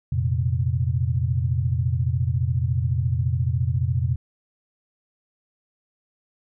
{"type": "chord", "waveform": "sine", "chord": "F suspended fourth", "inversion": "none", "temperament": "equal", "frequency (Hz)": [87.31, 116.54, 130.81], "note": ["F2", "Bb2", "C3"], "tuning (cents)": [0, 0, 0], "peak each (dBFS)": -24, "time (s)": [0.12, 4.16], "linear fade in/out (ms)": 5, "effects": []}